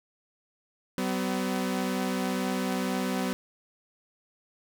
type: tone pair together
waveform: sawtooth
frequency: 190 / 251.9 Hz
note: F#3 / B3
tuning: +46 / +34 cents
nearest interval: perfect fourth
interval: 488 cents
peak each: -26 dBFS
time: 0.98-3.33 s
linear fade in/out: 0 ms
effects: none